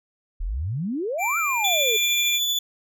sine exponential two-way sweep, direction up then down, 34.65 to 1400 to 417.8 Hz, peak -24 dBFS, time 0.4-1.97 s, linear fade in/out 10 ms, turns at 1.38 s
square tone with pitch glide, 2349 to 2389 Hz, D7 to D7, 0 to +29 cents, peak -24 dBFS, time 1.18-2.4 s, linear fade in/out 50 ms, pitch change +29 cents, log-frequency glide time 1.36-1.49 s
35% pulse tone with tremolo, 3467 Hz, A7, 26 cents flat, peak -18 dBFS, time 1.64-2.59 s, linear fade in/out 5 ms, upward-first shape sine, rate 13 Hz, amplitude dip 25%
effects none

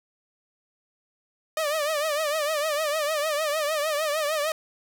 sawtooth tone with vibrato, 607 Hz, D#5, 43 cents flat, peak -20 dBFS, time 1.57-4.52 s, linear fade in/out 2 ms, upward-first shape triangle, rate 6.6 Hz, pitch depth 120 cents each way, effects none

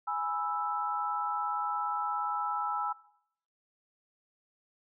sine chord, E major, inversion first, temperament equal, 830.6 / 987.8 / 1318.5 Hz, G#5 / B5 / E6, 0 / 0 / 0 cents, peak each -34 / -37 / -33 dBFS, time 0.07-2.93 s, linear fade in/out 10 ms, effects noise-tail reverb RT60 0.7 s tail -20 dB re dry

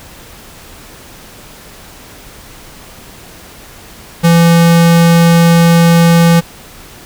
square tone, 168.5 Hz, E3, 38 cents sharp, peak -5 dBFS, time 4.23-6.41 s, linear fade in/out 20 ms, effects pink hiss -35 dBFS RMS until 7.05 s

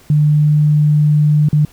sine tone with dropouts, 149.9 Hz, D3, 36 cents sharp, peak -8 dBFS, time 0.1-1.65 s, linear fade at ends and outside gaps 2 ms, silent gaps 1.487-1.529 s, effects pink hiss -46 dBFS RMS until 1.72 s

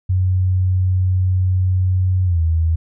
sine tone with pitch glide, 92.5 to 81.46 Hz, F#2 to E2, 0 to -20 cents, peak -13 dBFS, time 0.09-2.76 s, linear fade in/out 10 ms, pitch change -220 cents, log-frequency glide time 2.25-2.41 s, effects none

